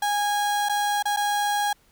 35% pulse tone with dropouts, 823 Hz, G#5, 16 cents flat, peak -20 dBFS, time 0.02-1.73 s, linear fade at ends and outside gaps 5 ms, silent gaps 0.688-0.694 / 1.026-1.054 / 1.164-1.17 s, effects pink hiss -61 dBFS RMS until 1.91 s

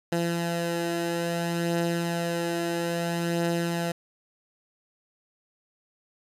15% pulse beating tone pair, 169.5 / 170.1 Hz, E3 / F3, +49 / -45 cents, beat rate 0.6 Hz, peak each -28 / -20 dBFS, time 0.12-3.92 s, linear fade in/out 5 ms, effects resampled to 32000 Hz

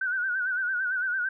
sine tone with vibrato, 1500 Hz, F#6, 23 cents sharp, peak -25 dBFS, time 0.01-1.29 s, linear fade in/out 5 ms, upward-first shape sine, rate 8.9 Hz, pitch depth 80 cents each way, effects none

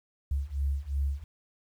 sine beating tone pair, 68.2 / 71 Hz, C#2 / C#2, -28 / +42 cents, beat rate 2.8 Hz, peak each -31 / -30 dBFS, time 0.31-1.24 s, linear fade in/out 5 ms, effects 10-bit

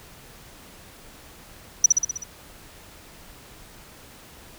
sine tone with echo, 5910 Hz, F#8, 3 cents flat, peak -6 dBFS, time 1.84-1.86 s, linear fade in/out 5 ms, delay 63 ms, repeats 6, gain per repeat -4 dB, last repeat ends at 2.238 s, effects tanh soft clip ceiling -7 dBFS + pink hiss -47 dBFS RMS until 4.58 s

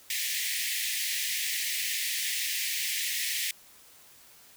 pink high-pass noise, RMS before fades -31 dBFS, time 0.1-3.51 s, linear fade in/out 2 ms, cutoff 1800 Hz, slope 96 dB/octave, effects white hiss -55 dBFS RMS until 4.56 s

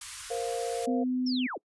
white band-stop noise, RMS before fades -40 dBFS, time 0.01-0.86 s, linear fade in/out 5 ms, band 110 to 1000 Hz, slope 48 dB/octave
sine chord, Bb suspended second, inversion none, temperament equal, 466.2 / 523.3 / 698.5 Hz, Bb4 / C5 / F5, 0 / 0 / 0 cents, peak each -32 / -36 / -35 dBFS, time 0.3-1.04 s, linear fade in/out 10 ms
sine tone, 253.2 Hz, B3, 43 cents sharp, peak -26 dBFS, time 0.87-1.47 s, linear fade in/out 10 ms
sine linear sweep, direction down, 5588 to 201.4 Hz, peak -33 dBFS, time 1.26-1.58 s, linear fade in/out 10 ms
effects noise-tail reverb RT60 0.1 s tail -26 dB re dry + resampled to 24000 Hz

